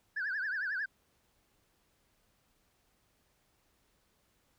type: tone with vibrato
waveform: sine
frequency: 1612 Hz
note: G6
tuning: 48 cents sharp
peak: -31 dBFS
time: 0.16-0.86 s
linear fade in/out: 10 ms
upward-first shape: triangle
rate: 11 Hz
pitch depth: 190 cents each way
effects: tanh soft clip ceiling -29 dBFS + pink hiss -73 dBFS RMS until 4.58 s